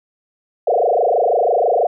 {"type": "tone with frequency modulation", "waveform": "sine", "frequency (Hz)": 587.3, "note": "D5", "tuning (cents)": 0, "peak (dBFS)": -12, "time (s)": [0.67, 1.87], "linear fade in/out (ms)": 5, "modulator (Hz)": 26.1, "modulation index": 5.7, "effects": []}